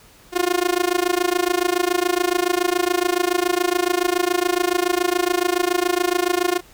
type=tone with amplitude modulation; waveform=sawtooth; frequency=355.9 Hz; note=F4; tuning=33 cents sharp; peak=-10 dBFS; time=0.32-6.61 s; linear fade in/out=50 ms; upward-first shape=sine; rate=27.1 Hz; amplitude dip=95%; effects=pink hiss -49 dBFS RMS until 6.73 s